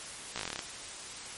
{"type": "slowing click train", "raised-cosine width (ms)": 0.2, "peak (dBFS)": -17, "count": 11, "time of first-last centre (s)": [0.36, 0.592], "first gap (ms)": 16, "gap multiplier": 1.08, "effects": ["white hiss -43 dBFS RMS until 1.37 s", "MP3 48 kbps"]}